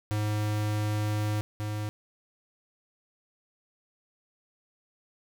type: tone pair in turn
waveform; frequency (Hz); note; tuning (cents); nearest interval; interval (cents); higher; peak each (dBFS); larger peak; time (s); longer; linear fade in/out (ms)
square; 105.7 / 105.7; G#2 / G#2; +31 / +31; unison; 0; neither; -27 / -31; first; 0.11-1.41 / 1.6-1.89; first; 0
effects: none